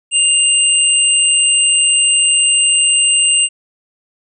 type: tone pair together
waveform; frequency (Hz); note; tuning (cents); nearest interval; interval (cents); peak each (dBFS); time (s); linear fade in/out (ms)
sine; 2800 / 8166; F7 / C9; +4 / -43; octave + perfect fifth; 1853; -12; 0.11-3.49; 50
effects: none